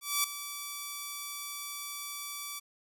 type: tone with ADSR envelope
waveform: 5% pulse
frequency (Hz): 1155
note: D6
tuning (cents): -29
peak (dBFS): -13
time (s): 0.01-2.6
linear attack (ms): 230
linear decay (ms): 3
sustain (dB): -13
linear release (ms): 18
effects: none